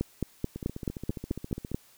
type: two click trains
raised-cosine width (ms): 3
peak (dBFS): -23 / -15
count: 18 / 9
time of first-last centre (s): 0.56-1.716 / 0.01-1.745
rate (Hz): 14.7 / 4.61
effects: white hiss -59 dBFS RMS until 1.97 s